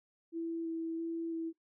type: tone with vibrato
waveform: sine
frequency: 329.6 Hz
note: E4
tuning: in tune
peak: -34 dBFS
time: 0.32-1.53 s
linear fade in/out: 50 ms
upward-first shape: square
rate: 1.5 Hz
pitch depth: 10 cents each way
effects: noise-tail reverb RT60 0.1 s tail -17 dB re dry